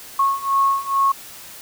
sine beating tone pair, 1095 / 1097.3 Hz, C#6 / C#6, -22 / -18 cents, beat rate 2.3 Hz, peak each -20 / -18 dBFS, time 0.19-1.12 s, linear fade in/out 5 ms, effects white hiss -39 dBFS RMS until 1.61 s

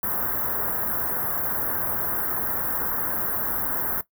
white band-stop noise, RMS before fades -26 dBFS, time 0.03-4.01 s, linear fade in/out 2 ms, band 1700 to 12000 Hz, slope 48 dB/octave, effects noise-tail reverb RT60 0.1 s tail -17 dB re dry

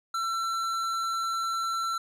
sine tone with hard clipping, 1345 Hz, E6, 34 cents sharp, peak -29 dBFS, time 0.14-1.98 s, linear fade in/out 5 ms, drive 12 dB, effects none

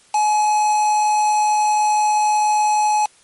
triangle tone with quantisation, 847 Hz, G#5, 34 cents sharp, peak -12 dBFS, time 0.14-3.06 s, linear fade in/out 5 ms, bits 4, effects white hiss -52 dBFS RMS until 3.23 s + MP3 48 kbps

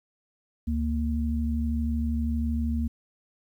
sine tone pair together, 72.9 / 231.4 Hz, D2 / A#3, -12 / -13 cents, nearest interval octave + minor sixth, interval 1999 cents, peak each -26 / -28 dBFS, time 0.67-2.88 s, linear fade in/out 10 ms, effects 10-bit

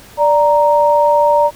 sine tone pair together, 587.3 / 932.3 Hz, D5 / A#5, 0 / 0 cents, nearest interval minor sixth, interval 800 cents, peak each -11 dBFS, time 0.17-1.51 s, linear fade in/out 50 ms, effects pink hiss -40 dBFS RMS until 1.55 s

